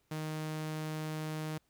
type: tone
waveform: sawtooth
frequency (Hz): 155.56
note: D#3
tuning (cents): 0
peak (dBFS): -32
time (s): 0.11-1.58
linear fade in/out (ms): 5
effects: pink hiss -75 dBFS RMS until 1.69 s